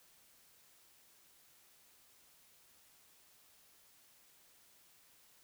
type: silence
effects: white hiss -66 dBFS RMS until 5.43 s